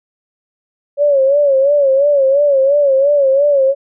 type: tone with vibrato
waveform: sine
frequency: 558 Hz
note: C#5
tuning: 11 cents sharp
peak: -8 dBFS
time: 0.97-3.75 s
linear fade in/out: 50 ms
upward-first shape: sine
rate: 2.9 Hz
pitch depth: 88 cents each way
effects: none